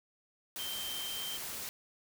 sine tone in noise, 3136 Hz, G7, in tune, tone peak -39 dBFS, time 0.59-1.37 s, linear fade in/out 0 ms, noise white, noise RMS -41 dBFS, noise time 0.56-1.69 s, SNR -1 dB, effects none

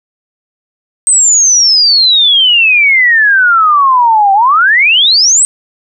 sine exponential two-way sweep, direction down then up, 8372 to 770 to 8372 Hz, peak -4 dBFS, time 1.07-5.45 s, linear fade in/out 0 ms, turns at 4.33 s, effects none

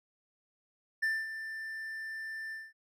triangle tone with ADSR envelope, 1778 Hz, A6, 18 cents sharp, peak -25 dBFS, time 1.02-2.73 s, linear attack 13 ms, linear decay 230 ms, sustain -11 dB, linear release 210 ms, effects none

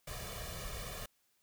pink noise with comb filter, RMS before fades -43 dBFS, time 0.07-1.06 s, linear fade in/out 5 ms, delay 1.7 ms, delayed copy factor +0.8, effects white hiss -75 dBFS RMS until 1.42 s

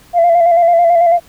sine tone with vibrato, 685 Hz, F5, 34 cents flat, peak -5 dBFS, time 0.13-1.2 s, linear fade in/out 50 ms, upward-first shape square, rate 9.1 Hz, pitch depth 37 cents each way, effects tanh soft clip ceiling -3 dBFS + pink hiss -45 dBFS RMS until 1.28 s

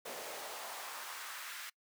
pink noise with high-pass filter sweep, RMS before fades -45 dBFS, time 0.05-1.7 s, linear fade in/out 10 ms, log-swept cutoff 450 to 1700 Hz, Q 1.7, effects noise-tail reverb RT60 0.1 s tail -24 dB re dry

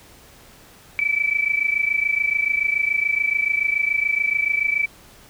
sine tone pair together, 2296 / 2323 Hz, D7 / D7, -40 / -20 cents, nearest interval unison, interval 20 cents, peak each -21 dBFS, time 0.99-4.86 s, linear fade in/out 0 ms, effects pink hiss -48 dBFS RMS until 5.29 s

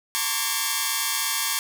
5% pulse tone cluster, 906 / 1039 / 1113 / 1156 / 1635 Hz, A#5 / C6 / C#6 / D6 / G#6, -50 / -12 / +7 / -28 / -28 cents, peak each -18 dBFS, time 0.15-1.59 s, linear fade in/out 0 ms, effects none

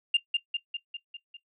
sine tone with echo, 2800 Hz, F7, 4 cents sharp, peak -17 dBFS, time 0.14-0.17 s, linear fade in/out 5 ms, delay 200 ms, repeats 6, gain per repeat -4 dB, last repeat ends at 1.37 s, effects noise-tail reverb RT60 0.1 s tail -18 dB re dry + tanh soft clip ceiling -15 dBFS

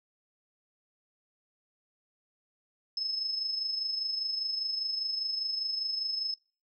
sine tone with amplitude modulation, 5200 Hz, E8, 24 cents flat, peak -28 dBFS, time 2.97-6.34 s, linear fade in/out 2 ms, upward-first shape sine, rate 25 Hz, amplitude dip 55%, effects noise-tail reverb RT60 0.4 s tail -25 dB re dry

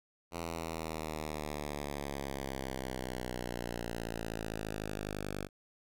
5% pulse exponential sweep, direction down, 84.8 to 49 Hz, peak -26 dBFS, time 0.31-5.49 s, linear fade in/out 50 ms, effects none

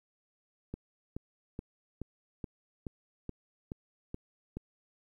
click train, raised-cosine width 3 ms, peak -25 dBFS, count 10, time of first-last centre 0.74-4.57 s, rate 2.35 Hz, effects 11-bit

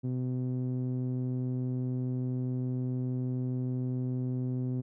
sawtooth tone with low-pass filter, 126.8 Hz, B2, 46 cents sharp, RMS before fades -32 dBFS, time 0.03-4.82 s, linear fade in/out 20 ms, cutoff 280 Hz, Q 1.4, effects none

